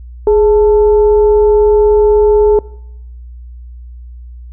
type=tone with frequency modulation; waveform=sine; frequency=419.2 Hz; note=G#4; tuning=16 cents sharp; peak=-5 dBFS; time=0.27-2.59 s; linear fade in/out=2 ms; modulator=463 Hz; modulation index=0.38; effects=noise-tail reverb RT60 0.8 s tail -23 dB re dry + added 60 Hz sine -28 dBFS peak until 4.52 s

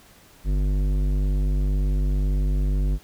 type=tone with tanh clipping; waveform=triangle; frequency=49 Hz; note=G1; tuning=in tune; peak=-21 dBFS; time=0.44-2.99 s; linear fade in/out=50 ms; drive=18 dB; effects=pink hiss -52 dBFS RMS until 3.03 s

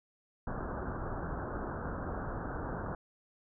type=low-pass noise; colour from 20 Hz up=pink; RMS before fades=-38 dBFS; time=0.47-2.95 s; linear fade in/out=2 ms; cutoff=1600 Hz; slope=96 dB/octave; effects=none

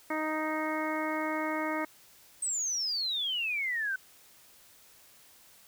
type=harmonic tone; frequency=311.1 Hz; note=D#4; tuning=in tune; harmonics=1 / 2 / 3 / 4 / 5 / 6 / 7; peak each=-34 / -36 / -37 / -38 / -43 / -40 / -39 dBFS; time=0.1-1.85 s; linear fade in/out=5 ms
type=exponential sweep; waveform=sine; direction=down; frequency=8372 to 1500 Hz; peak=-29 dBFS; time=2.42-3.96 s; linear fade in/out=5 ms
effects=white hiss -58 dBFS RMS until 5.67 s

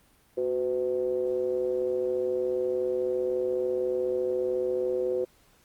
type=ring-modulated tone; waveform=triangle; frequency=67.1 Hz; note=C2; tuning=44 cents sharp; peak=-20 dBFS; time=0.37-5.25 s; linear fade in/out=10 ms; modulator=438 Hz; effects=pink hiss -62 dBFS RMS until 5.64 s + Opus 32 kbps

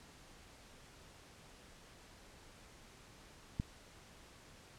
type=click; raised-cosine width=5 ms; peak=-23 dBFS; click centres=3.599 s; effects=pink hiss -59 dBFS RMS until 4.78 s + low-pass 9000 Hz 12 dB/octave

